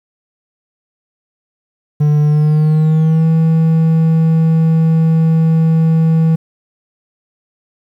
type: tone with pitch glide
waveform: triangle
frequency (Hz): 149.1 to 161.66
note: D3 to E3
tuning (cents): +27 to -33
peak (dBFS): -6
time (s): 2-6.36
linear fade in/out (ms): 10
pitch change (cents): +140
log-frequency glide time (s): 2.23-3.26
effects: 8-bit